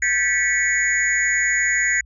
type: tone cluster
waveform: sine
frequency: 1578 / 1743 / 1952 / 2212 / 6820 Hz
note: G6 / A6 / B6 / C#7 / G#8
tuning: +11 / -17 / -21 / -4 / +45 cents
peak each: -27 / -26 / -19 / -25 / -25 dBFS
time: 0.02-2.01 s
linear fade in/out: 5 ms
effects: added 60 Hz sine -44 dBFS peak until 2.05 s